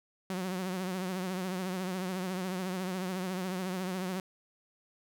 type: tone with vibrato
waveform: sawtooth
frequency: 185 Hz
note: F#3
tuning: in tune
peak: -29 dBFS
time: 0.3-4.2 s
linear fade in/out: 2 ms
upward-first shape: triangle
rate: 14 Hz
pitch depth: 76 cents each way
effects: none

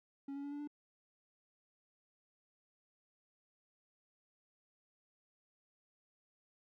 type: tone with pitch steps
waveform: triangle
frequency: 277.2 / 281.2 / 285.3 / 289.5 / 293.7 Hz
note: C#4 / C#4 / C#4 / D4 / D4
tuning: 0 / +25 / +50 / -25 / 0 cents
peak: -39 dBFS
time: 0.28-0.675 s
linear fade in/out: 5 ms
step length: 79 ms
effects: none

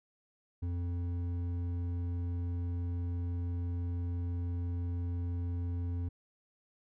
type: tone with hard clipping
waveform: triangle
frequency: 87.4 Hz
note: F2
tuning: 2 cents sharp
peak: -34 dBFS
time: 0.62-6.09 s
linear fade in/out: 10 ms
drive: 11 dB
effects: none

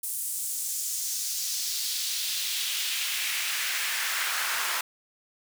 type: noise with high-pass filter sweep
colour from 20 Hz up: pink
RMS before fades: -30 dBFS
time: 0.03-4.81 s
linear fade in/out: 5 ms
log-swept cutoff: 9800 to 1200 Hz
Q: 1.6
effects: none

